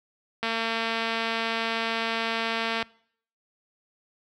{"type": "click train", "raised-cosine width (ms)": 0.3, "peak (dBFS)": -12, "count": 545, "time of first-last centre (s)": [0.43, 2.826], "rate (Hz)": 227, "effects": ["noise-tail reverb RT60 0.6 s tail -23 dB re dry", "high-pass 60 Hz 12 dB/octave"]}